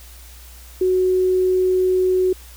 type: tone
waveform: sine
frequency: 370 Hz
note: F#4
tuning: in tune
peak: -14 dBFS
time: 0.81-2.33 s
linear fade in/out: 5 ms
effects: added 60 Hz sine -40 dBFS peak until 2.56 s + white hiss -45 dBFS RMS until 2.56 s